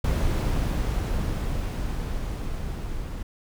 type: noise with level ramp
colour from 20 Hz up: brown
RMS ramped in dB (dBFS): -22 to -33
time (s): 0.04-3.23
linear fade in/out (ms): 5
effects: none